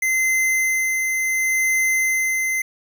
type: tone with tremolo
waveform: square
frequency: 2066 Hz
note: C7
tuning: 22 cents flat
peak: -17 dBFS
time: 0.02-2.62 s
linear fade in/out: 5 ms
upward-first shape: sine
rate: 0.7 Hz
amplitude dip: 30%
effects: none